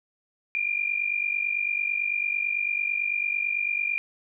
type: tone pair together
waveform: sine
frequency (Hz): 2379 / 2428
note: D7 / D#7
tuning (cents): +22 / -43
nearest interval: unison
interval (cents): 35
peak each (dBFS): -27 / -27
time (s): 0.55-3.98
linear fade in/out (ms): 0
effects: none